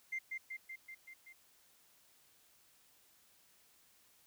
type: tone with echo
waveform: sine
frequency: 2093 Hz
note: C7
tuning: in tune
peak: -35 dBFS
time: 0.12-0.19 s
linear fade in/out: 10 ms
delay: 190 ms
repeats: 6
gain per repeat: -3 dB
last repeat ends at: 1.33 s
effects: tanh soft clip ceiling -33 dBFS + white hiss -68 dBFS RMS until 4.26 s